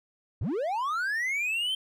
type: linear sweep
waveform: triangle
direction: up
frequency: 68 to 3153 Hz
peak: -25 dBFS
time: 0.41-1.75 s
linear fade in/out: 5 ms
effects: none